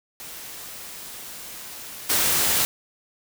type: noise with level steps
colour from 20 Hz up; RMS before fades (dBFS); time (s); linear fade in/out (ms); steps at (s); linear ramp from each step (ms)
white; -38 / -21; 0.2-2.65; 0; 2.09; 10
effects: none